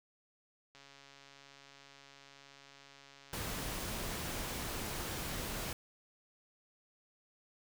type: click train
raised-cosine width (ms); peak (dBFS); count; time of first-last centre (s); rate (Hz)
0.2; -39; 373; 0.75-3.426; 139
type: noise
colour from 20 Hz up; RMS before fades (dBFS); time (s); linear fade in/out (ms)
pink; -40; 3.33-5.73; 2
effects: none